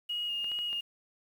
sine tone with vibrato, 2862 Hz, F7, 42 cents sharp, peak -31 dBFS, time 0.09-0.81 s, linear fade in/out 10 ms, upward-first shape square, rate 2.5 Hz, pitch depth 14 cents each way
clicks, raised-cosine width 0.3 ms, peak -31 dBFS, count 4, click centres 0.444 / 0.517 / 0.589 / 0.73 s
effects 9-bit

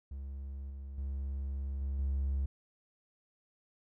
triangle tone with level steps, 68.4 Hz, C#2, 23 cents flat, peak -37 / -39 / -32 / -30 / -27 dBFS, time 0.11-2.46 s, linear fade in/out 5 ms, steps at 0.7 / 0.98 / 1.81 / 1.99 s, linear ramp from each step 2 ms, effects tanh soft clip ceiling -24 dBFS

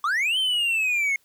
triangle linear two-way sweep, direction up then down, 1113 to 3136 to 2151 Hz, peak -19 dBFS, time 0.04-1.16 s, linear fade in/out 2 ms, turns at 0.38 s, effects white hiss -64 dBFS RMS until 1.24 s

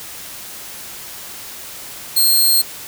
10% pulse tone, 4222 Hz, C8, 15 cents sharp, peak -4 dBFS, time 2.16-2.62 s, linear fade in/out 10 ms, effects white hiss -33 dBFS RMS until 2.87 s

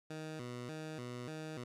15% pulse tone with vibrato, 138.6 Hz, C#3, in tune, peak -36 dBFS, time 0.1-1.64 s, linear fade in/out 5 ms, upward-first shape square, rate 1.7 Hz, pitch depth 210 cents each way, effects low-pass 9000 Hz 12 dB/octave

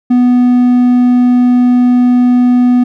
triangle tone, 246.9 Hz, B3, in tune, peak -3 dBFS, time 0.1-2.84 s, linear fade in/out 10 ms, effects none

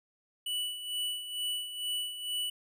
square tone with tremolo, 2960 Hz, F#7, in tune, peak -31 dBFS, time 0.46-2.5 s, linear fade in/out 5 ms, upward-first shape sine, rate 2.2 Hz, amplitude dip 65%, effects none

